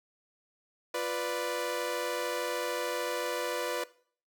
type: chord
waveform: sawtooth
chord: B diminished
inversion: second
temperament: equal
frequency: 349.2 / 493.9 / 587.3 Hz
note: F4 / B4 / D5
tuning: 0 / 0 / 0 cents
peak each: -35 / -29 / -32 dBFS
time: 0.94-3.84 s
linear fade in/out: 5 ms
effects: noise-tail reverb RT60 0.5 s tail -19 dB re dry